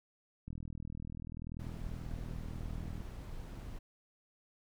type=click train; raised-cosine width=5 ms; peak=-32 dBFS; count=103; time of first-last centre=0.48-3.005 s; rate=40.4 Hz
type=noise; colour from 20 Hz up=brown; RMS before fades=-45 dBFS; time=1.59-3.79 s; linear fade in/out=10 ms
effects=none